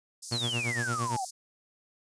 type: high-pass noise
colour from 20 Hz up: pink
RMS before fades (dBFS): -40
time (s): 0.22-1.31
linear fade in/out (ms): 10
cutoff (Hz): 4900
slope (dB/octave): 48
type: tone with tremolo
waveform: sawtooth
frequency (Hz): 119.2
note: A#2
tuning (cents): +39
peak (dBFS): -25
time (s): 0.31-1.17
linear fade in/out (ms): 10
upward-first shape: sine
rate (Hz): 8.7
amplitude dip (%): 80
type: exponential sweep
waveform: sine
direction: down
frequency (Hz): 4435 to 719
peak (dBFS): -30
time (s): 0.32-1.25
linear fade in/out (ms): 5
effects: resampled to 22050 Hz